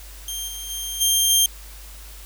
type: tone with level steps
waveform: 15% pulse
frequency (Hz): 3182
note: G7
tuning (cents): +25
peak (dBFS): -20 / -24 / -20 / -9 / -7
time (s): 0.28-1.46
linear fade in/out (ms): 2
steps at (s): 0.47 / 0.69 / 1 / 1.29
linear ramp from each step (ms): 20
effects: added 50 Hz sine -39 dBFS peak until 2.25 s + white hiss -44 dBFS RMS until 2.25 s